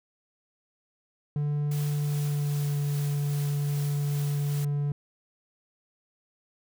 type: tone with pitch glide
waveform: triangle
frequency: 146.83 to 144.47 Hz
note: D3 to D3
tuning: 0 to -28 cents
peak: -23 dBFS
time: 1.36-4.92 s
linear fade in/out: 2 ms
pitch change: -28 cents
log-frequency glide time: 1.96-2.81 s
type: noise with tremolo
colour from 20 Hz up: white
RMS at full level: -42 dBFS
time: 1.71-4.65 s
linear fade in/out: 5 ms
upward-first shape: sine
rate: 2.5 Hz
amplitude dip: 35%
effects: none